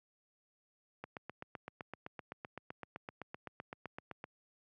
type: click train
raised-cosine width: 0.5 ms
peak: -28 dBFS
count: 26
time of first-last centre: 1.04-4.241 s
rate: 7.81 Hz
effects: high-pass 100 Hz 12 dB/octave